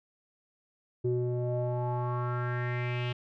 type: tone with low-pass filter sweep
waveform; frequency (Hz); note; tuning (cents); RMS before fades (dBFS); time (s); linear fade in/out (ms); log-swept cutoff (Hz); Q
square; 122.7; B2; -11; -31; 1.04-3.13; 10; 360 to 3000; 4.3
effects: none